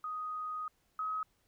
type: tone pair in turn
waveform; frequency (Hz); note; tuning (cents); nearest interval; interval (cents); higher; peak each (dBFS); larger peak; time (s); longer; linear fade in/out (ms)
sine; 1248 / 1271.3; D#6 / D#6; +5 / +37; unison; 32; second; -36 / -33; second; 0.04-0.68 / 0.99-1.23; first; 2
effects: pink hiss -74 dBFS RMS until 1.47 s